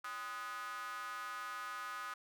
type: tone with high-pass filter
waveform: square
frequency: 113.5 Hz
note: A#2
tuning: 46 cents flat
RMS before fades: -44 dBFS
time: 0.04-2.14 s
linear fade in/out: 5 ms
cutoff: 1300 Hz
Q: 6.5
effects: none